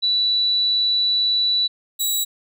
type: tone pair in turn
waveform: sine / 15% pulse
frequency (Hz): 3951 / 3890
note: B7 / B7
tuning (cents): 0 / -27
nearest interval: unison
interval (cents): 27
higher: first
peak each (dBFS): -16 / -12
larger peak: second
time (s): 0.02-1.68 / 1.99-2.25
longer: first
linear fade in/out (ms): 20
effects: none